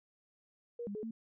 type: tone with pitch steps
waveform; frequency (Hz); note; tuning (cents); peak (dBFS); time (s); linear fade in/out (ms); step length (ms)
sine; 475.2 / 202.4 / 427.7 / 225; A#4 / G#3 / A4 / A3; +33 / -44 / -49 / +39; -38; 0.79-1.11; 5; 80
effects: none